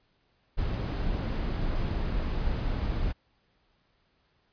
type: noise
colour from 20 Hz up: brown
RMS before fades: -29 dBFS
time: 0.57-3.13 s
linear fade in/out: 20 ms
effects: pink hiss -70 dBFS RMS until 4.52 s + resampled to 11025 Hz